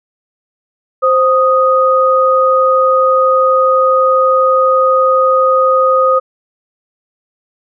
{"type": "tone pair together", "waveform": "sine", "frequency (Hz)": [523.3, 1244.6], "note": ["C5", "D#6"], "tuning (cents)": [0, 0], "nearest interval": "octave + minor third", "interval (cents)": 1500, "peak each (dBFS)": -10, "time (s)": [1.02, 6.2], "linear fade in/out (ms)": 20, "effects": []}